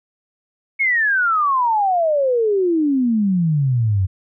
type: exponential sweep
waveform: sine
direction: down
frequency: 2220 to 90.6 Hz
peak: -14 dBFS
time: 0.79-4.07 s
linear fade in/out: 20 ms
effects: none